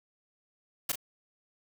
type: noise with echo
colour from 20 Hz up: white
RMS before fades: -29 dBFS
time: 0.89-0.92 s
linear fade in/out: 5 ms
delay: 37 ms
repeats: 1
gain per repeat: -8 dB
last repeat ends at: 0.957 s
effects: none